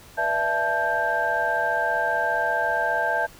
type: tone cluster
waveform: sine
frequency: 487.6 / 596 / 671 / 874 / 1578 Hz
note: B4 / D5 / E5 / A5 / G6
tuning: -22 / +25 / +31 / -12 / +11 cents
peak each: -33 / -30 / -26 / -26 / -24 dBFS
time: 0.17-3.27 s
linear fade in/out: 20 ms
effects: tanh soft clip ceiling -11 dBFS + pink hiss -48 dBFS RMS until 3.39 s